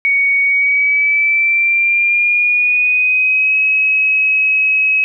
sine tone with pitch glide, 2237 to 2555 Hz, C#7 to D#7, +15 to +45 cents, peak -10 dBFS, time 0.05-5.04 s, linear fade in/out 0 ms, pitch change +230 cents, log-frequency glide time 0.43-3.56 s, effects none

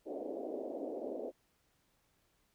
white band-pass noise, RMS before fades -41 dBFS, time 0.05-1.32 s, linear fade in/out 50 ms, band 260 to 640 Hz, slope 48 dB/octave, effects pink hiss -75 dBFS RMS until 2.54 s

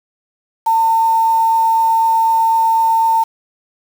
sine tone with quantisation, 902 Hz, A5, 43 cents sharp, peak -10 dBFS, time 0.66-3.24 s, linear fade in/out 10 ms, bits 5, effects none

